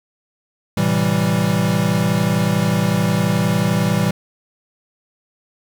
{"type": "chord", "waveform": "square", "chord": "A minor seventh", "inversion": "none", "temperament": "equal with one note detuned", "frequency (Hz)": [111.47, 130.81, 164.81, 196], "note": ["A2", "C3", "E3", "G3"], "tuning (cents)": [23, 0, 0, 0], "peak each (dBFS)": [-23, -25, -20, -20], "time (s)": [0.77, 4.11], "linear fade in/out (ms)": 5, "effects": ["7-bit"]}